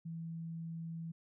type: tone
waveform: sine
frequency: 164.81 Hz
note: E3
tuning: in tune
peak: -40 dBFS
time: 0.05-1.12 s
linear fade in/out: 10 ms
effects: none